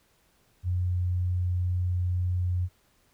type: tone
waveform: sine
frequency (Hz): 89.8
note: F2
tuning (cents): +49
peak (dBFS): -24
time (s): 0.63-2.69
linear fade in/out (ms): 50
effects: pink hiss -66 dBFS RMS until 3.13 s